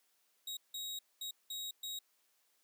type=tone bursts at uneven times; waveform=sawtooth; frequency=3800 Hz; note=A#7; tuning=33 cents sharp; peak=-37 dBFS; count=5; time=0.47-0.57 / 0.74-0.99 / 1.21-1.31 / 1.5-1.71 / 1.83-1.99 s; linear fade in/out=5 ms; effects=white hiss -75 dBFS RMS until 2.63 s + high-pass 300 Hz 12 dB/octave